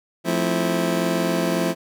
25% pulse chord, F major seventh, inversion none, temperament just, 174.61 / 218.3 / 261.9 / 327.4 Hz, F3 / A3 / C4 / E4, 0 / -13 / +2 / -12 cents, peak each -20 / -24 / -24 / -22 dBFS, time 0.24-1.75 s, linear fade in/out 50 ms, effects none

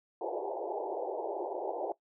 pink band-pass noise, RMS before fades -36 dBFS, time 0.21-1.92 s, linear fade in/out 2 ms, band 340 to 900 Hz, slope 96 dB/octave, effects noise-tail reverb RT60 0.1 s tail -17 dB re dry

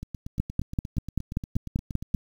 two click trains, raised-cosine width 5 ms, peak -22 / -12 dBFS, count 19 / 10, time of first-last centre 0.03-2.143 / 0.4-2.148 s, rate 8.52 / 5.15 Hz, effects 8-bit

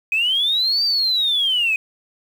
sine linear two-way sweep, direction up then down, 2489 to 4699 to 2489 Hz, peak -15 dBFS, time 0.12-1.76 s, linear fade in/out 2 ms, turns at 0.84 s, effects tanh soft clip ceiling -11 dBFS + 7-bit

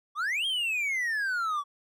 triangle exponential two-way sweep, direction up then down, 1121 to 3262 to 1121 Hz, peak -25 dBFS, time 0.15-1.64 s, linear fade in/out 50 ms, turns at 0.46 s, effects none

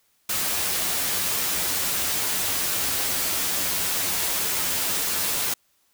white noise with comb filter, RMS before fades -25 dBFS, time 0.29-5.54 s, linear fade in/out 5 ms, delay 11 ms, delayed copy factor +0.5, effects white hiss -66 dBFS RMS until 5.93 s

